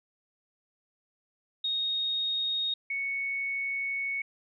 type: tone pair in turn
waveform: sine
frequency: 3729 / 2217 Hz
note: A#7 / C#7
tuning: 0 / 0 cents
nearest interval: major sixth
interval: 900 cents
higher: first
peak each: -27 / -29 dBFS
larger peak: first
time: 1.64-2.74 / 2.9-4.22 s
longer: second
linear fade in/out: 5 ms
effects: none